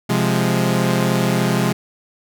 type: chord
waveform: sawtooth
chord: F minor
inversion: second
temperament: equal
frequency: 130.81 / 174.61 / 207.7 Hz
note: C3 / F3 / Ab3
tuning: 0 / 0 / 0 cents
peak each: -16 dBFS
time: 0.09-1.73 s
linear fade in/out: 10 ms
effects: none